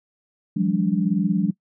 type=tone cluster; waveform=sine; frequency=165.8 / 181.7 / 203.1 / 289.4 Hz; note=E3 / F#3 / G#3 / D4; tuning=+10 / -31 / -38 / -25 cents; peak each=-28 / -21 / -22 / -27 dBFS; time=0.56-1.51 s; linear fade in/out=10 ms; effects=noise-tail reverb RT60 0.1 s tail -22 dB re dry